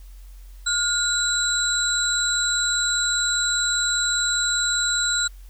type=tone cluster; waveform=sine; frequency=1422 / 3965 / 7630 Hz; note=F6 / B7 / A#8; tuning=+31 / +6 / +39 cents; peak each=-24 dBFS; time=0.66-5.28 s; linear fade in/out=10 ms; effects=added 45 Hz sine -39 dBFS peak until 5.49 s + white hiss -57 dBFS RMS until 5.49 s